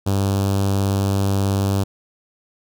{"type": "tone with notch filter", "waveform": "sawtooth", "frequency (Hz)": 98.4, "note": "G2", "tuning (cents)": 7, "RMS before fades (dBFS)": -19, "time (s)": [0.06, 1.84], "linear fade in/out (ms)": 10, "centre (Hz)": 2000, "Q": 0.88, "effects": []}